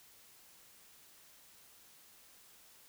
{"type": "silence", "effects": ["white hiss -61 dBFS RMS until 2.88 s"]}